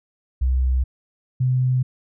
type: tone pair in turn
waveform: sine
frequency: 64.1 / 127.76 Hz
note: C2 / C3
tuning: -35 / -41 cents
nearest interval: octave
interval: 1194 cents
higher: second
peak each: -16 dBFS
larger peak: neither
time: 0.41-0.84 / 1.4-1.83 s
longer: neither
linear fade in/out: 10 ms
effects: none